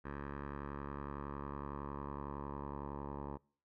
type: tone with low-pass filter sweep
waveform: 10% pulse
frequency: 70.9 Hz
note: C#2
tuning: 40 cents sharp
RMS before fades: -44 dBFS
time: 0.04-3.38 s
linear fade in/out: 20 ms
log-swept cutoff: 1500 to 870 Hz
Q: 3.1
effects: noise-tail reverb RT60 0.5 s tail -25 dB re dry